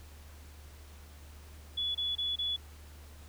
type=tone bursts; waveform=sine; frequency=3416 Hz; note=G#7; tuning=48 cents sharp; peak=-30 dBFS; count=4; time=1.77-2.565 s; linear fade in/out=10 ms; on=180 ms; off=25 ms; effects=added 74 Hz sine -49 dBFS peak until 3.28 s + pink hiss -57 dBFS RMS until 3.28 s